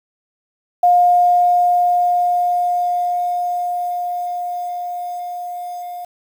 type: tone with level ramp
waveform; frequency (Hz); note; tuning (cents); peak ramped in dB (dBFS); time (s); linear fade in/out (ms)
sine; 710; F5; +28; -8 to -26; 0.83-6.05; 5
effects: 7-bit